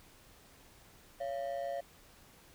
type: ring-modulated tone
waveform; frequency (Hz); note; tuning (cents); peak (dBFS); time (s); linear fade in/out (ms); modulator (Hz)
triangle; 622.3; D#5; 0; -30; 1.2-1.81; 10; 63.4
effects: pink hiss -60 dBFS RMS until 2.54 s